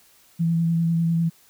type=tone with vibrato; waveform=sine; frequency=166.5 Hz; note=E3; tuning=18 cents sharp; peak=-18 dBFS; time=0.39-1.3 s; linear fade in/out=20 ms; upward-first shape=sine; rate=10 Hz; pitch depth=17 cents each way; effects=white hiss -56 dBFS RMS until 1.49 s